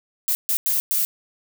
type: noise bursts at uneven times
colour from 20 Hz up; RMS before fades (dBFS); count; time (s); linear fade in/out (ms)
violet; -21; 4; 0.28-0.35 / 0.49-0.57 / 0.66-0.8 / 0.91-1.05; 0
effects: none